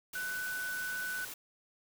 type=tone in noise; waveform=sine; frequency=1495 Hz; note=F#6; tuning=17 cents sharp; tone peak=-35 dBFS; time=0.15-1.25 s; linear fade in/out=5 ms; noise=white; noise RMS=-44 dBFS; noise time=0.13-1.34 s; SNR=+6 dB; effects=none

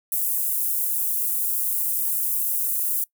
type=high-pass noise; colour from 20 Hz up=pink; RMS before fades=-24 dBFS; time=0.12-3.04 s; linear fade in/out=2 ms; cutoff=11000 Hz; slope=24 dB/octave; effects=noise-tail reverb RT60 0.1 s tail -22 dB re dry

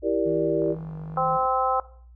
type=chord; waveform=sine; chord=E half-diminished seventh; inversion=none; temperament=equal with one note detuned; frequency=329.6 / 392 / 469.1 / 587.3 Hz; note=E4 / G4 / Bb4 / D5; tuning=0 / 0 / +11 / 0 cents; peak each=-26 dBFS; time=0.02-0.76 s; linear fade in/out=50 ms
type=tone with vibrato; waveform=triangle; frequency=159.4 Hz; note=D#3; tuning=42 cents sharp; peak=-31 dBFS; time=0.25-1.38 s; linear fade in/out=20 ms; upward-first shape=sine; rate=2.3 Hz; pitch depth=20 cents each way
type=click train; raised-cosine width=1 ms; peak=-31 dBFS; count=41; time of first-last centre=0.62-1.453 s; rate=48 Hz
type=harmonic tone; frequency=260 Hz; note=C4; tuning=11 cents flat; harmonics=2 / 3 / 4 / 5; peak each=-28 / -24 / -28 / -26 dBFS; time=1.17-1.8 s; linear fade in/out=2 ms
effects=noise-tail reverb RT60 0.5 s tail -18 dB re dry + added 60 Hz sine -46 dBFS peak until 2.15 s

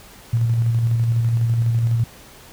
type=tone with tremolo; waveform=sine; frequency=116 Hz; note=A#2; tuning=8 cents flat; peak=-14 dBFS; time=0.33-2.04 s; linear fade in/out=5 ms; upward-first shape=square; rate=12 Hz; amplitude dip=30%; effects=pink hiss -44 dBFS RMS until 2.52 s

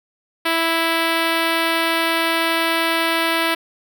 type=tone with notch filter; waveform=5% pulse; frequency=329.6 Hz; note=E4; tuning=in tune; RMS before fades=-19 dBFS; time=0.45-3.55 s; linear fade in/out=10 ms; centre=7200 Hz; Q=0.67; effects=none

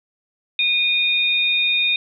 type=tone pair together; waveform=sine; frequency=2460 / 3686 Hz; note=D#7 / A#7; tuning=-20 / -20 cents; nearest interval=perfect fifth; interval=700 cents; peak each=-18 / -19 dBFS; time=0.59-1.96 s; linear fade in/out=2 ms; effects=none

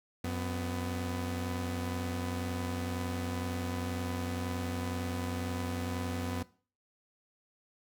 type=tone pair together; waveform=sawtooth; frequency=90.7 / 250.1 Hz; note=F#2 / B3; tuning=-34 / +22 cents; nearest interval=octave + tritone; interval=1756 cents; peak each=-31 / -33 dBFS; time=0.24-6.43 s; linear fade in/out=5 ms; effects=noise-tail reverb RT60 0.4 s tail -19 dB re dry

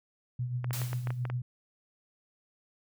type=tone with tremolo; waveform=sine; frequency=123.6 Hz; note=B2; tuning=2 cents sharp; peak=-28 dBFS; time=0.39-1.42 s; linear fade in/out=5 ms; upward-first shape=triangle; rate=7.5 Hz; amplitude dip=60%
type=clicks; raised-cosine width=0.5 ms; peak=-23 dBFS; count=8; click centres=0.644 / 0.708 / 0.817 / 0.931 / 1.072 / 1.105 / 1.253 / 1.3 s
type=noise with exponential decay; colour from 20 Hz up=white; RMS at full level=-36 dBFS; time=0.73-1.29 s; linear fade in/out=1 ms; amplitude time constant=120 ms
effects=none

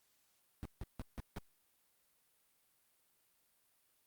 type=noise bursts; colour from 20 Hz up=brown; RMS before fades=-42 dBFS; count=5; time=0.63-1.385 s; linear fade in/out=0 ms; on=23 ms; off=160 ms; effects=white hiss -75 dBFS RMS until 4.06 s + Opus 48 kbps

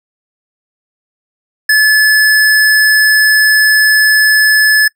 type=tone; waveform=square; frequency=1725 Hz; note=A6; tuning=35 cents flat; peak=-6 dBFS; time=1.69-4.88 s; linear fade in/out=5 ms; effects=noise-tail reverb RT60 0.1 s tail -26 dB re dry

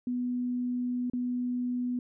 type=tone with dropouts; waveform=sine; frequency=246.9 Hz; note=B3; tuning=in tune; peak=-28 dBFS; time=0.07-1.99 s; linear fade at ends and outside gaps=2 ms; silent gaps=1.099-1.134 s; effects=none

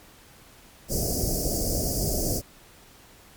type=band-stop noise; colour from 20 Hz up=pink; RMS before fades=-26 dBFS; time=0.88-2.42 s; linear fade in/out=50 ms; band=720 to 4700 Hz; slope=96 dB/octave; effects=pink hiss -52 dBFS RMS until 3.36 s + MP3 96 kbps

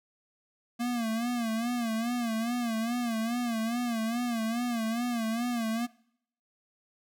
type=tone with vibrato; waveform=square; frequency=232.9 Hz; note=A#3; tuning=1 cent flat; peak=-29 dBFS; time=0.79-5.87 s; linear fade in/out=20 ms; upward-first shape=sine; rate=2.4 Hz; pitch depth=91 cents each way; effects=noise-tail reverb RT60 0.7 s tail -23 dB re dry

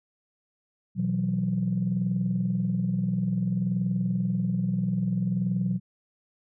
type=chord; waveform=sine; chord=B suspended fourth; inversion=none; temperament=just; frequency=123.47 / 164.63 / 185.21 Hz; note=B2 / E3 / F#3; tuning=0 / -2 / +2 cents; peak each=-29 / -30 / -25 dBFS; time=0.95-5.8 s; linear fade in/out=50 ms; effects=tanh soft clip ceiling -16 dBFS

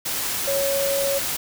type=tone in noise; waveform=sine; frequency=554.4 Hz; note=C#5; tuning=in tune; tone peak=-21 dBFS; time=0.47-1.19 s; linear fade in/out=10 ms; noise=white; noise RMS=-26 dBFS; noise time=0.05-1.37 s; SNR=+2 dB; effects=none

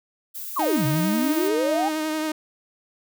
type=noise; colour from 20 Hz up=violet; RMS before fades=-34 dBFS; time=0.34-1.49 s; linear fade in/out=20 ms
type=exponential two-way sweep; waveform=sine; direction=down then up; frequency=1244.5 to 130.81 to 833 Hz; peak=-21 dBFS; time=0.56-1.89 s; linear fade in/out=10 ms; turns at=0.86 s
type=tone with vibrato; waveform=sawtooth; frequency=311.1 Hz; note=D#4; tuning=in tune; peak=-20 dBFS; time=0.59-2.32 s; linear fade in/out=5 ms; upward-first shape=sine; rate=11 Hz; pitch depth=23 cents each way
effects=none

